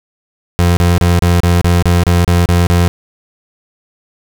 30% pulse tone bursts, 87.31 Hz, F2, in tune, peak -5 dBFS, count 11, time 0.59-2.88 s, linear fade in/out 0 ms, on 180 ms, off 31 ms, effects 7-bit

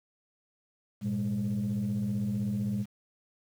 sine tone cluster, 104.7 / 120.3 / 203.4 Hz, G#2 / B2 / G#3, +15 / -45 / -36 cents, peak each -36 / -32 / -28 dBFS, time 1.01-2.86 s, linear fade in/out 50 ms, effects tanh soft clip ceiling -24 dBFS + 9-bit

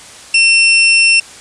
sawtooth tone, 2700 Hz, E7, 41 cents sharp, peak -3 dBFS, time 0.34-1.2 s, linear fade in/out 5 ms, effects white hiss -35 dBFS RMS until 1.4 s + resampled to 22050 Hz

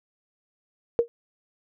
sine tone with exponential decay, 469.5 Hz, A#4, 12 cents sharp, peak -12 dBFS, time 0.99-1.08 s, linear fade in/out 0 ms, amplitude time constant 19 ms, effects none

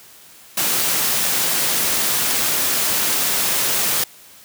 white high-pass noise, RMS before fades -19 dBFS, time 0.57-4.04 s, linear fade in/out 5 ms, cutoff 100 Hz, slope 24 dB/octave, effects white hiss -45 dBFS RMS until 4.44 s + high-pass 60 Hz 12 dB/octave

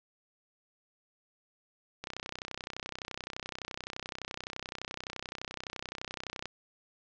click train, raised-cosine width 0.2 ms, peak -20 dBFS, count 141, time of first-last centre 2.04-6.456 s, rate 31.7 Hz, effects low-pass 6000 Hz 12 dB/octave

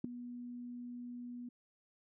sine tone with ADSR envelope, 243.4 Hz, B3, 25 cents flat, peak -28 dBFS, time 0.04-1.49 s, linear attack 5 ms, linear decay 4 ms, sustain -15 dB, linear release 6 ms, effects none

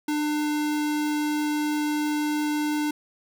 square tone, 299.5 Hz, D4, 34 cents sharp, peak -24 dBFS, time 0.08-2.91 s, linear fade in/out 5 ms, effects none

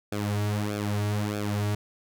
sawtooth tone with flanger, 103.83 Hz, G#2, in tune, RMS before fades -28 dBFS, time 0.12-1.75 s, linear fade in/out 5 ms, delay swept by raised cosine 1 to 4 ms, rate 1.6 Hz, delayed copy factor -0.85, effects none

